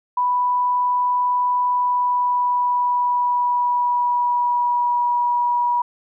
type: tone with pitch glide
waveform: sine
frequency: 987.8 to 967.5 Hz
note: B5 to B5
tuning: 0 to -36 cents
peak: -16 dBFS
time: 0.17-5.82 s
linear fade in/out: 5 ms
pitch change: -36 cents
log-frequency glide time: 1.65-5.02 s
effects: none